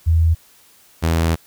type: tone pair in turn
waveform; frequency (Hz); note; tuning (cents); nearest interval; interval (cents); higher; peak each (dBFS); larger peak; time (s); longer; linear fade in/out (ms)
sine / sawtooth; 81.8 / 82.18; E2 / E2; -13 / -5; unison; 8; second; -11; neither; 0.06-0.35 / 1.02-1.36; second; 20
effects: white hiss -51 dBFS RMS until 1.46 s